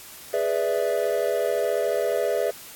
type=chord; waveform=triangle; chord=E dominant seventh; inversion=first; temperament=equal with one note detuned; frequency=415.3 / 493.9 / 585 / 659.3 Hz; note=G#4 / B4 / D5 / E5; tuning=0 / 0 / -7 / 0 cents; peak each=-25 dBFS; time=0.33-2.51 s; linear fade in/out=10 ms; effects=white hiss -43 dBFS RMS until 2.75 s + AAC 64 kbps